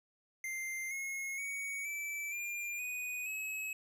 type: tone with pitch steps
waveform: square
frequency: 2093 / 2166 / 2241 / 2318 / 2399 / 2482 / 2568 Hz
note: C7 / C#7 / C#7 / D7 / D7 / D#7 / E7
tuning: 0 / -41 / +18 / -23 / +36 / -5 / -46 cents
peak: -38 dBFS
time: 0.44-3.73 s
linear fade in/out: 2 ms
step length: 470 ms
effects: none